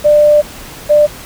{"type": "tone pair in turn", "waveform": "sine", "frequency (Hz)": [595, 595], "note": ["D5", "D5"], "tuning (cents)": [22, 22], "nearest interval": "unison", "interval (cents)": 0, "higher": "neither", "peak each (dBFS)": -4, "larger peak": "neither", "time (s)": [[0.04, 0.42], [0.89, 1.07]], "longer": "first", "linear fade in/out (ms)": 20, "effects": ["pink hiss -31 dBFS RMS until 1.25 s"]}